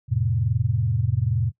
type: chord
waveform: sine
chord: F major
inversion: none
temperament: equal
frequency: 87.31 / 110 / 130.81 Hz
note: F2 / A2 / C3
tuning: 0 / 0 / 0 cents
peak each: -27 / -22 / -24 dBFS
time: 0.08-1.52 s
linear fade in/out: 50 ms
effects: noise-tail reverb RT60 0.1 s tail -21 dB re dry